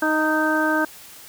harmonic tone with a mistuned harmonic, 311.1 Hz, D#4, in tune, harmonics 1 / 2 / 3 / 4 / 5, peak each -22 / -25 / -26 / -28 / -22 dBFS, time 0.02-0.85 s, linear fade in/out 5 ms, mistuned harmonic 3, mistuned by -21 cents, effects white hiss -43 dBFS RMS until 1.28 s

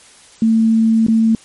sine tone with dropouts, 223.9 Hz, A3, 30 cents sharp, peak -9 dBFS, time 0.42-1.35 s, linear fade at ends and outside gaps 2 ms, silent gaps 1.066-1.083 s, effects white hiss -44 dBFS RMS until 1.44 s + MP3 48 kbps

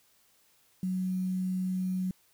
sine tone with quantisation, 185.3 Hz, F#3, 3 cents sharp, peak -28 dBFS, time 0.83-2.11 s, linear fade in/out 2 ms, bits 9, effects white hiss -66 dBFS RMS until 2.33 s

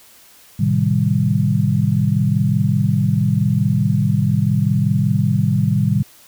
sine chord, A half-diminished seventh, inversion none, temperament equal, 110 / 130.81 / 155.56 / 196 Hz, A2 / C3 / Eb3 / G3, 0 / 0 / 0 / 0 cents, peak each -19 dBFS, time 0.59-6.03 s, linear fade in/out 10 ms, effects white hiss -47 dBFS RMS until 6.27 s

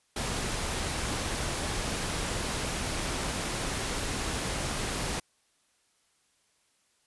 pink noise, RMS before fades -32 dBFS, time 0.16-5.2 s, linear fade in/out 5 ms, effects white hiss -70 dBFS RMS until 7.06 s + resampled to 24000 Hz

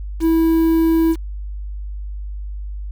triangle tone with quantisation, 326.4 Hz, E4, 17 cents flat, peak -10 dBFS, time 0.2-1.16 s, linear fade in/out 50 ms, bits 6, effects added 50 Hz sine -25 dBFS peak until 2.91 s

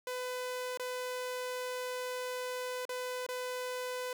sawtooth tone with dropouts, 502 Hz, B4, 28 cents sharp, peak -32 dBFS, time 0.07-4.13 s, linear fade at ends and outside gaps 2 ms, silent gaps 0.774-0.796 / 2.853-2.892 / 3.265-3.288 s, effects none

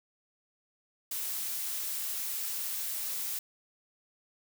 blue noise, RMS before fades -35 dBFS, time 1.11-3.39 s, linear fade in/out 5 ms, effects none

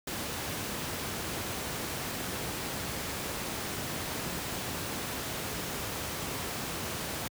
pink noise, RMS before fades -35 dBFS, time 0.07-7.28 s, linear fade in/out 5 ms, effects high-pass 80 Hz 12 dB/octave

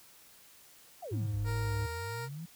sine exponential two-way sweep, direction down then up, 784 to 40.5 to 174 Hz, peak -39 dBFS, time 1.02-2.46 s, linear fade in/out 10 ms, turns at 1.43 s
triangle tone with vibrato, 105.2 Hz, G#2, 23 cents sharp, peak -29 dBFS, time 1.11-1.87 s, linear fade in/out 20 ms, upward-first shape sine, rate 2.7 Hz, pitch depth 51 cents each way
15% pulse tone, 466.2 Hz, A#4, in tune, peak -32 dBFS, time 1.44-2.29 s, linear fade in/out 50 ms
effects white hiss -58 dBFS RMS until 2.55 s

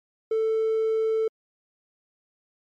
triangle tone, 442.7 Hz, A4, 11 cents sharp, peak -18 dBFS, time 0.31-1.28 s, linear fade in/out 5 ms, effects tanh soft clip ceiling -16 dBFS + MP3 64 kbps

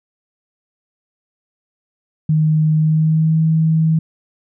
sine tone with pitch glide, 155.56 to 159.93 Hz, D#3 to D#3, 0 to +48 cents, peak -11 dBFS, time 2.29-3.99 s, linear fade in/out 5 ms, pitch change +48 cents, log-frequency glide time 2.76-3.4 s, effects none

